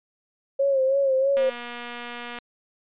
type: tone with vibrato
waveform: sine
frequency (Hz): 540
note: C#5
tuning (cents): -45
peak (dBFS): -18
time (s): 0.59-1.5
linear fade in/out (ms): 10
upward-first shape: sine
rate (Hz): 3.1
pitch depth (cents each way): 56
type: click train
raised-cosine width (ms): 0.3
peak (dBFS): -20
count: 245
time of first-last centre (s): 1.37-2.387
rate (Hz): 240
effects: resampled to 8000 Hz